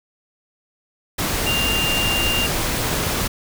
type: tone in noise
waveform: sine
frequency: 2794 Hz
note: F7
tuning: in tune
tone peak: -20 dBFS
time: 1.46-2.47 s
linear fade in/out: 10 ms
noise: pink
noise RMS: -22 dBFS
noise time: 1.18-3.28 s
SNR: -1 dB
effects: none